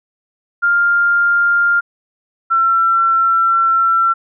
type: tone pair in turn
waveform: sine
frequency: 1400 / 1350.9 Hz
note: F6 / E6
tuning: +4 / +42 cents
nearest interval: minor second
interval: 62 cents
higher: first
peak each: -10 dBFS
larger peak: neither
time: 0.62-1.81 / 2.5-4.14 s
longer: second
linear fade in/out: 20 ms
effects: none